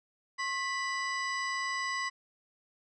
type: harmonic tone with a mistuned harmonic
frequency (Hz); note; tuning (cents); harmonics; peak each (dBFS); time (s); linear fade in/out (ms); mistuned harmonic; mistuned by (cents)
987.8; B5; 0; 1 / 2 / 3 / 4 / 5 / 6 / 8; -35 / -34 / -47 / -49 / -42 / -48 / -49; 0.38-2.1; 20; 1; +150
effects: none